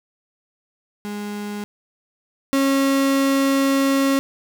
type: tone pair in turn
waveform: 35% pulse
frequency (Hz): 206.6 / 273.1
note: G#3 / C#4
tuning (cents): -9 / -26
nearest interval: perfect fourth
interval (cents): 483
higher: second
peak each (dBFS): -25 / -14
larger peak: second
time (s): 1.05-1.64 / 2.53-4.19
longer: second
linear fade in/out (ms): 0
effects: none